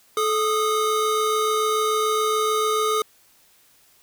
square tone pair together, 433.6 / 1233.9 Hz, A4 / D#6, -25 / -15 cents, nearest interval octave + tritone, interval 1810 cents, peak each -23 dBFS, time 0.17-3.02 s, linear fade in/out 2 ms, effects white hiss -57 dBFS RMS until 4.02 s

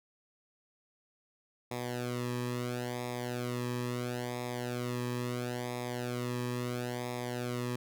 sawtooth tone with flanger, 122.7 Hz, B2, 11 cents flat, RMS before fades -36 dBFS, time 1.71-7.76 s, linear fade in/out 5 ms, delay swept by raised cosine 0.67 to 1.41 ms, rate 0.74 Hz, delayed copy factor -0.85, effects none

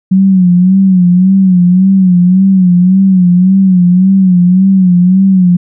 sine tone with vibrato, 185 Hz, F#3, in tune, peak -3 dBFS, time 0.11-5.57 s, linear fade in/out 10 ms, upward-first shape sine, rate 1.8 Hz, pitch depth 82 cents each way, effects none

